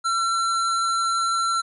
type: tone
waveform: square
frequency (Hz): 1353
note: E6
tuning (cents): +45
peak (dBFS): -21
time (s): 0.04-1.62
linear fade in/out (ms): 20
effects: resampled to 24000 Hz